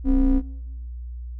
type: ring-modulated tone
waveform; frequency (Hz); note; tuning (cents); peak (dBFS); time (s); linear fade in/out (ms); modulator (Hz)
triangle; 119; A#2; +36; -10; 0.04-0.42; 50; 150
effects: noise-tail reverb RT60 1.0 s tail -22 dB re dry + added 60 Hz sine -31 dBFS peak until 1.39 s